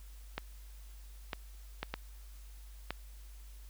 clicks, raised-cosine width 0.3 ms, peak -19 dBFS, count 5, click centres 0.38 / 1.332 / 1.83 / 1.94 / 2.906 s, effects added 50 Hz sine -48 dBFS peak until 3.69 s + white hiss -62 dBFS RMS until 3.69 s

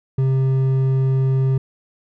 triangle tone with hard clipping, 132.7 Hz, C3, 25 cents sharp, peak -16 dBFS, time 0.18-1.58 s, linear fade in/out 5 ms, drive 9 dB, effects none

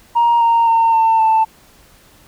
sine tone with pitch steps, 940 / 926 / 912.2 / 898.6 / 885.2 Hz, A#5 / A#5 / A#5 / A5 / A5, +14 / -12 / -38 / +36 / +10 cents, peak -8 dBFS, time 0.15-1.45 s, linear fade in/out 20 ms, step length 260 ms, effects tanh soft clip ceiling -7 dBFS + pink hiss -48 dBFS RMS until 2.27 s

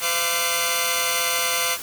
10% pulse tone cluster, 511 / 685 / 1181 / 2130 / 2936 Hz, C5 / F5 / D6 / C7 / F#7, -41 / -34 / +9 / +30 / -14 cents, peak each -19 dBFS, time 0-1.78 s, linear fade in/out 50 ms, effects white hiss -34 dBFS RMS until 1.82 s

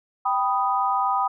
sine chord, G augmented, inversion none, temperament equal, 784 / 987.8 / 1244.5 Hz, G5 / B5 / D#6, 0 / 0 / 0 cents, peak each -24 dBFS, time 0.25-1.28 s, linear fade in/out 10 ms, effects none

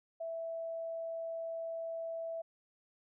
sine tone, 659.3 Hz, E5, in tune, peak -37 dBFS, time 0.2-2.42 s, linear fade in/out 10 ms, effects none

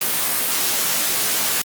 white noise with comb filter, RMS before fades -20 dBFS, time 0.01-1.62 s, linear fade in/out 5 ms, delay 16 ms, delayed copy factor +0.85, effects high-pass 150 Hz 12 dB/octave + Opus 32 kbps

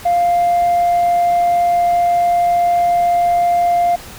sine tone, 698.5 Hz, F5, in tune, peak -9 dBFS, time 0.05-3.96 s, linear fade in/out 10 ms, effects tanh soft clip ceiling -9 dBFS + pink hiss -35 dBFS RMS until 4.18 s

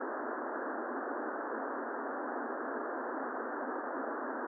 pink band-pass noise, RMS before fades -38 dBFS, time 0-4.47 s, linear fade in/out 10 ms, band 240 to 1700 Hz, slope 96 dB/octave, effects none

